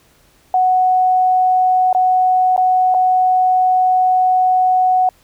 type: tone with dropouts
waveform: sine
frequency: 740 Hz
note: F#5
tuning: in tune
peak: -10 dBFS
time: 0.54-5.09 s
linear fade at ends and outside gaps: 2 ms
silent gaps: 1.929-1.948 / 2.564-2.577 / 2.942-2.946 s
effects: pink hiss -53 dBFS RMS until 5.23 s